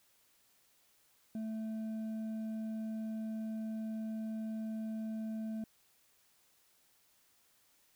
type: tone with hard clipping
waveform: sine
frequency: 220 Hz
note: A3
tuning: in tune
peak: -38 dBFS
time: 1.35-5.64 s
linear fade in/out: 2 ms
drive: 4 dB
effects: white hiss -70 dBFS RMS until 7.95 s